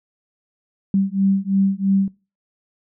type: beating tone pair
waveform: sine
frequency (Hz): 193.4 / 196.4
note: G3 / G3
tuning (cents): -23 / +4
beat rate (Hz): 3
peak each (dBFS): -19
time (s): 0.94-2.08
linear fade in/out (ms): 2
effects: noise-tail reverb RT60 0.3 s tail -21 dB re dry